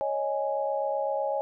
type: chord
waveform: sine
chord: C# suspended second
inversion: none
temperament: equal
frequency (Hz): 554.4 / 622.3 / 830.6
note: C#5 / D#5 / G#5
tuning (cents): 0 / 0 / 0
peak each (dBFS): -29 / -31 / -31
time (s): 0.01-1.41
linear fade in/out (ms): 0
effects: none